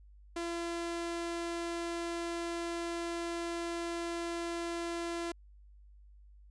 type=tone; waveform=sawtooth; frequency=340 Hz; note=F4; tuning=46 cents flat; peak=-31 dBFS; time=0.36-5.32 s; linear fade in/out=5 ms; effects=added 50 Hz sine -54 dBFS peak until 6.5 s + resampled to 22050 Hz